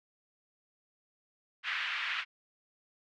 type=band-pass noise; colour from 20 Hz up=pink; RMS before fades=-35 dBFS; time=1.63-2.25 s; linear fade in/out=50 ms; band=1500 to 3000 Hz; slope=24 dB/octave; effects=none